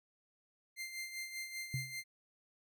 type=tone with tremolo; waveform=sawtooth; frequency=2093 Hz; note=C7; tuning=in tune; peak=-36 dBFS; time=0.76-2.04 s; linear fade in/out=50 ms; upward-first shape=sine; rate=5.1 Hz; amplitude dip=60%
type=tone with exponential decay; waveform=sine; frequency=132.3 Hz; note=C3; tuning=20 cents sharp; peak=-32 dBFS; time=1.74-2.02 s; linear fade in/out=2 ms; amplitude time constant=60 ms
effects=none